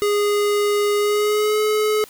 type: tone with pitch glide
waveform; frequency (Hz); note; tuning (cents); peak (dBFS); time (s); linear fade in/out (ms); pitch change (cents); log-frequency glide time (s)
square; 412.3 to 426.8; G#4 to G#4; -13 to +47; -17; 0.02-2.04; 0; +60; 0.97-1.59
effects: white hiss -45 dBFS RMS until 2.09 s